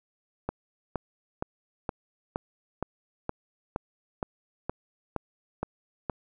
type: click train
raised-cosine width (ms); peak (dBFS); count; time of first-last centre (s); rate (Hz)
1; -15; 13; 0.49-6.097; 2.14
effects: none